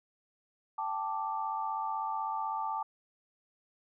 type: chord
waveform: sine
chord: G suspended second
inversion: none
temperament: equal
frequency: 784 / 880 / 1174.7 Hz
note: G5 / A5 / D6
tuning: 0 / 0 / 0 cents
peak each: -39 / -34 / -37 dBFS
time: 0.78-2.83 s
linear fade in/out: 5 ms
effects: none